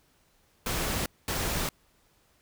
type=noise bursts at uneven times; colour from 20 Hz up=pink; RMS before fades=-30 dBFS; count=2; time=0.66-1.06 / 1.28-1.69 s; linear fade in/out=2 ms; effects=pink hiss -66 dBFS RMS until 2.41 s